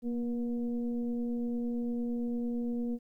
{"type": "tone with frequency modulation", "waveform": "sine", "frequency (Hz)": 237.6, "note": "A#3", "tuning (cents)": 33, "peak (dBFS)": -30, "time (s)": [0.02, 2.99], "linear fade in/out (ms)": 50, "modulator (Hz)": 242, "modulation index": 0.6, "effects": ["12-bit"]}